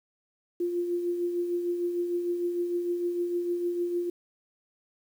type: tone with tremolo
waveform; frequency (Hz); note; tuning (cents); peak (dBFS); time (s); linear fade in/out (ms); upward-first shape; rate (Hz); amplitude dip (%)
sine; 349.6; F4; +2; -24; 0.6-4.1; 5; triangle; 6.6; 50
effects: 9-bit